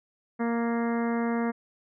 harmonic tone with a mistuned harmonic, 233.1 Hz, A#3, in tune, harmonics 1 / 2 / 3 / 4 / 5 / 6 / 7 / 8 / 9, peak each -26 / -32 / -36 / -38 / -40 / -42 / -43 / -44 / -45 dBFS, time 0.39-1.52 s, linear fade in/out 20 ms, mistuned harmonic 7, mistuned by +23 cents, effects none

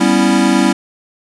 square chord, C# half-diminished seventh, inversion second, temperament equal, 196 / 246.9 / 277.2 / 329.6 Hz, G3 / B3 / C#4 / E4, 0 / 0 / 0 / 0 cents, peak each -16 dBFS, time 0-0.73 s, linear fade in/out 10 ms, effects resampled to 24000 Hz + 7-bit

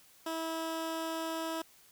15% pulse tone, 325 Hz, E4, 24 cents flat, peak -28 dBFS, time 0.26-1.62 s, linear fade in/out 5 ms, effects white hiss -61 dBFS RMS until 1.91 s

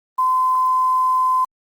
sine tone with quantisation, 1026 Hz, C6, 34 cents flat, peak -14 dBFS, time 0.18-1.45 s, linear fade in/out 10 ms, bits 7, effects Opus 24 kbps

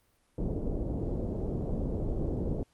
pink low-pass noise, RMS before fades -32 dBFS, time 0.38-2.63 s, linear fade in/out 2 ms, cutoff 540 Hz, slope 24 dB/octave, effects pink hiss -70 dBFS RMS until 2.73 s + Opus 32 kbps

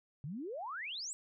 sine exponential sweep, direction up, 130.81 to 8120 Hz, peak -39 dBFS, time 0.24-1.13 s, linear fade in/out 0 ms, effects none

